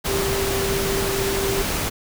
sine tone in noise, 392 Hz, G4, in tune, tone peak -23 dBFS, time 0.07-1.63 s, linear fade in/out 20 ms, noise pink, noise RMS -24 dBFS, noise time 0.04-1.9 s, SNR -2 dB, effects none

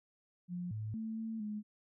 sine tone with pitch steps, 177.3 / 108 / 221.6 / 223.4 / 210.9 Hz, F3 / A2 / A3 / A3 / G#3, +26 / -32 / +13 / +27 / +27 cents, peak -37 dBFS, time 0.48-1.63 s, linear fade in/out 50 ms, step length 230 ms, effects none

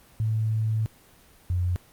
sine tone pair in turn, 110 / 89.24 Hz, A2 / F2, 0 / +38 cents, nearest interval major third, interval 362 cents, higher first, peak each -22 dBFS, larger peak neither, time 0.2-0.86 / 1.5-1.76 s, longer first, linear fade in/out 0 ms, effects pink hiss -55 dBFS RMS until 1.92 s + Opus 24 kbps

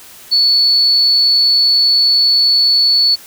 sine tone, 4435 Hz, C#8, in tune, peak -8 dBFS, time 0.31-3.16 s, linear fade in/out 20 ms, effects white hiss -38 dBFS RMS until 3.26 s

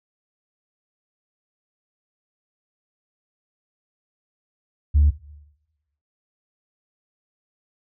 sine tone, 73.4 Hz, D2, in tune, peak -11 dBFS, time 4.94-5.11 s, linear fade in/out 20 ms, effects noise-tail reverb RT60 1.0 s tail -19 dB re dry + tanh soft clip ceiling -9 dBFS

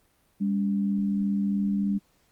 sine tone pair together, 200.6 / 283.7 Hz, G3 / C#4, +40 / +40 cents, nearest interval tritone, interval 600 cents, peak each -23 / -33 dBFS, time 0.4-1.99 s, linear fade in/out 20 ms, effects pink hiss -66 dBFS RMS until 2.31 s + Opus 32 kbps

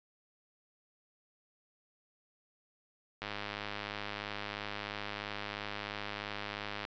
click train, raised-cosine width 0.3 ms, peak -22 dBFS, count 375, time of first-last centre 3.22-6.851 s, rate 103 Hz, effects resampled to 16000 Hz

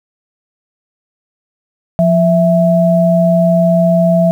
sine tone pair together, 174.51 / 659.3 Hz, F3 / E5, -1 / 0 cents, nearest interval octave + major seventh, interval 2301 cents, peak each -10 dBFS, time 1.99-4.31 s, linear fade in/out 0 ms, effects 7-bit

